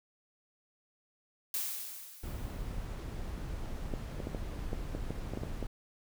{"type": "noise with exponential decay", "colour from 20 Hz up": "blue", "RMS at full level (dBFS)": -33, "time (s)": [1.54, 2.88], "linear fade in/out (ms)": 1, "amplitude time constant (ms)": 290}
{"type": "noise", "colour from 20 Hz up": "brown", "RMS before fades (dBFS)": -39, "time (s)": [2.23, 5.67], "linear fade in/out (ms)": 5}
{"type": "clicks", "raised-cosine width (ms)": 2, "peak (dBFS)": -23, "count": 11, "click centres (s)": [3.938, 4.202, 4.271, 4.348, 4.731, 4.95, 5.106, 5.336, 5.374, 5.435, 5.627]}
{"effects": []}